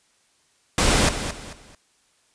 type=noise with echo; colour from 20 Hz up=pink; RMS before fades=-18 dBFS; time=0.78-1.09 s; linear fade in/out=2 ms; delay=220 ms; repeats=3; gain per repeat=-10 dB; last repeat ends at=1.75 s; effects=white hiss -63 dBFS RMS until 2.34 s + resampled to 22050 Hz